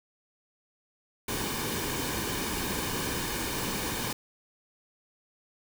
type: noise with comb filter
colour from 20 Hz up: pink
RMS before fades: -32 dBFS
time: 1.28-4.13 s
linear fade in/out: 5 ms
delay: 1.5 ms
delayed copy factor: -0.55
effects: none